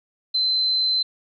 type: tone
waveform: sine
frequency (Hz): 4072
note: C8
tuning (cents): -48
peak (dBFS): -18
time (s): 0.34-1.03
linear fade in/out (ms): 10
effects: none